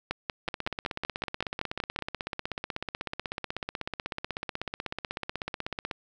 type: two click trains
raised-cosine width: 0.3 ms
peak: -13 / -16 dBFS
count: 11 / 89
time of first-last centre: 0.11-1.99 / 0.48-5.912 s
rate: 5.32 / 16.2 Hz
effects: none